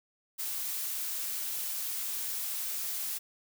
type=noise; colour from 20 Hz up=blue; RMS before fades=-35 dBFS; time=0.38-3.19 s; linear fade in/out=20 ms; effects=none